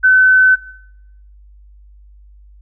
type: tone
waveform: sine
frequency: 1518 Hz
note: F#6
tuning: 44 cents sharp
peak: -6 dBFS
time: 0.03-0.56 s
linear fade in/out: 20 ms
effects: noise-tail reverb RT60 0.8 s tail -21 dB re dry + added 50 Hz sine -40 dBFS peak until 2.61 s